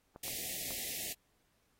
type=clicks; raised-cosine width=1 ms; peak=-34 dBFS; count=3; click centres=0.161 / 0.281 / 0.707 s
type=band-stop noise; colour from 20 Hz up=white; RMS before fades=-40 dBFS; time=0.23-1.13 s; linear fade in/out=5 ms; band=770 to 1800 Hz; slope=96 dB/octave
effects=pink hiss -75 dBFS RMS until 1.79 s + AAC 48 kbps